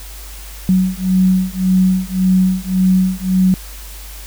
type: beating tone pair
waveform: sine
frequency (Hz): 185.4 / 187.2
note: F#3 / F#3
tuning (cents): +4 / +20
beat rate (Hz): 1.8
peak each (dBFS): -14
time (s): 0.69-3.54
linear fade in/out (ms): 0
effects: added 50 Hz sine -31 dBFS peak until 4.26 s + white hiss -36 dBFS RMS until 4.26 s